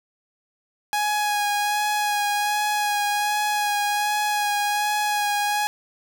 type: tone with vibrato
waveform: sawtooth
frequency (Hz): 830.6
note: G#5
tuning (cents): 0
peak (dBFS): -17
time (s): 0.93-5.67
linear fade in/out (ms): 0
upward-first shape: sine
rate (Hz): 1.3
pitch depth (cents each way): 17
effects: none